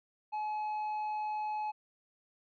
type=tone with tanh clipping; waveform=triangle; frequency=851 Hz; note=G#5; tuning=42 cents sharp; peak=-34 dBFS; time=0.32-1.72 s; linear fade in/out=20 ms; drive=9 dB; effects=none